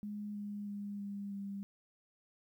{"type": "tone with pitch steps", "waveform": "sine", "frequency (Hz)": [207.7, 205.4, 203.2, 201, 198.78], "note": ["G#3", "G#3", "G#3", "G3", "G3"], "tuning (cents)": [0, -19, -38, 44, 24], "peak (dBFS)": -39, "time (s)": [0.03, 1.63], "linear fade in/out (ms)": 0, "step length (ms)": 320, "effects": ["12-bit"]}